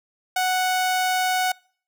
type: tone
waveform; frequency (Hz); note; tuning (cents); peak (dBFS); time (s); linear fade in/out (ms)
sawtooth; 740; F#5; 0; -16; 0.36-1.52; 5
effects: noise-tail reverb RT60 0.5 s tail -26 dB re dry